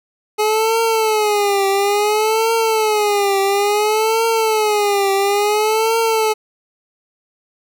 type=tone with vibrato; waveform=25% pulse; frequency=422.5 Hz; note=G#4; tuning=30 cents sharp; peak=-10 dBFS; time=0.38-6.34 s; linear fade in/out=20 ms; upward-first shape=triangle; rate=0.58 Hz; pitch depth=140 cents each way; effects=none